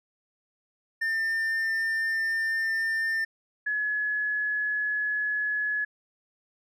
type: tone pair in turn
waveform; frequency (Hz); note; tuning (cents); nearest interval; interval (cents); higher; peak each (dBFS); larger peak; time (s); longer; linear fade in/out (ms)
triangle / sine; 1799 / 1698; A6 / G#6; +38 / +38; minor second; 100; first; -23 / -25; first; 1.01-3.25 / 3.66-5.85; first; 10
effects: none